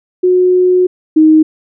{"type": "tone pair in turn", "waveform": "sine", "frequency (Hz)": [364.5, 312.8], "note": ["F#4", "D#4"], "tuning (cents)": [-26, 9], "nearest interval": "minor third", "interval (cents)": 265, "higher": "first", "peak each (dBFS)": [-6, -3], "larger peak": "second", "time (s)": [[0.23, 0.87], [1.16, 1.43]], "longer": "first", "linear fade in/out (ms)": 10, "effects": []}